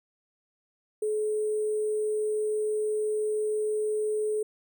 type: tone with sample-and-hold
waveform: sine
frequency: 427 Hz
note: G#4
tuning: 48 cents sharp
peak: -25 dBFS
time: 1.02-4.43 s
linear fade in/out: 5 ms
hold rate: 8820 Hz
effects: none